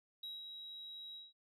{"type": "tone with ADSR envelope", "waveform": "sine", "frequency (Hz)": 3848, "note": "B7", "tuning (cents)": -46, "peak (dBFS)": -40, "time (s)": [0.23, 1.33], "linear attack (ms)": 5, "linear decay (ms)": 180, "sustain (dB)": -6, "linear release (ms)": 180, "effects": ["tanh soft clip ceiling -42 dBFS"]}